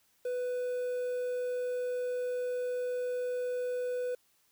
triangle tone with quantisation, 496.7 Hz, B4, 10 cents sharp, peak -29 dBFS, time 0.25-4.15 s, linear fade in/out 5 ms, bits 9, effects white hiss -70 dBFS RMS until 4.51 s

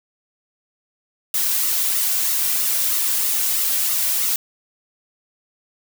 blue noise with flanger, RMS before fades -20 dBFS, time 1.34-4.36 s, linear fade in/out 2 ms, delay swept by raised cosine 1.2 to 2.4 ms, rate 3.1 Hz, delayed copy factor -0.5, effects none

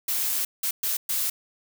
blue noise bursts at uneven times, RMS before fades -26 dBFS, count 4, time 0.08-0.45 / 0.63-0.71 / 0.83-0.97 / 1.09-1.3 s, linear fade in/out 5 ms, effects none

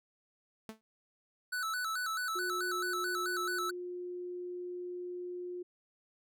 sawtooth tone with exponential decay, 220 Hz, A3, in tune, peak -35 dBFS, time 0.69-0.81 s, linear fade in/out 0 ms, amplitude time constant 25 ms
square tone with vibrato, 1396.9 Hz, F6, in tune, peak -34 dBFS, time 1.52-3.71 s, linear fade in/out 10 ms, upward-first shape square, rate 4.6 Hz, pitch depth 110 cents each way
sine tone with pitch glide, 360.3 to 357 Hz, F#4 to F4, -46 to +38 cents, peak -38 dBFS, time 2.35-5.63 s, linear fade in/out 10 ms, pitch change -16 cents, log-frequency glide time 2.51-3.72 s
effects none

